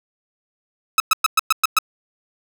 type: tone bursts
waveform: sawtooth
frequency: 1289 Hz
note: E6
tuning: 39 cents flat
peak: -8 dBFS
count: 7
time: 0.98-1.787 s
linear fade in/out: 2 ms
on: 21 ms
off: 110 ms
effects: none